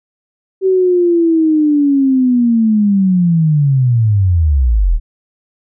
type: linear sweep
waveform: sine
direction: down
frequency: 383.9 to 35 Hz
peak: -8 dBFS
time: 0.61-5 s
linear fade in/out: 50 ms
effects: none